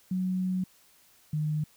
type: tone pair in turn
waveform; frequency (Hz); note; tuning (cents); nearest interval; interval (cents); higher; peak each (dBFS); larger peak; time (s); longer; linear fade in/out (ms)
sine; 185 / 152.47; F#3 / D#3; 0 / -35; minor third; 335; first; -26; neither; 0.11-0.64 / 1.33-1.64; first; 5
effects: white hiss -61 dBFS RMS until 1.76 s